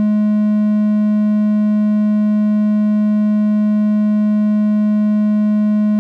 triangle tone, 210.8 Hz, G#3, 26 cents sharp, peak -9 dBFS, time 0-5.99 s, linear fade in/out 0 ms, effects none

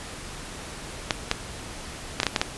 clicks, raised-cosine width 0.2 ms, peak -3 dBFS, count 7, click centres 1.108 / 1.314 / 2.201 / 2.232 / 2.267 / 2.362 / 2.415 s, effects pink hiss -38 dBFS RMS until 2.57 s + resampled to 24000 Hz

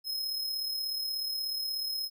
45% pulse tone with amplitude modulation, 5140 Hz, E8, 45 cents flat, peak -30 dBFS, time 0.04-2.1 s, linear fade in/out 50 ms, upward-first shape sine, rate 36.6 Hz, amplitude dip 40%, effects none

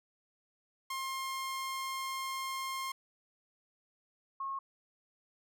sawtooth / sine tone pair in turn, 1064 / 1086.4 Hz, C6 / C#6, +29 / -35 cents, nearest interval unison, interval 36 cents, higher second, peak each -32 / -35 dBFS, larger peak first, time 0.9-2.92 / 4.4-4.59 s, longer first, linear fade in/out 5 ms, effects none

